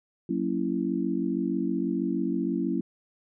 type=chord; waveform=sine; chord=F# dominant seventh; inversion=none; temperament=just; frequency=185 / 231.2 / 277.5 / 333 Hz; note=F#3 / A#3 / C#4 / E4; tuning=0 / -14 / +2 / +18 cents; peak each=-31 / -31 / -30 / -30 dBFS; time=0.29-2.81 s; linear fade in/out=5 ms; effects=none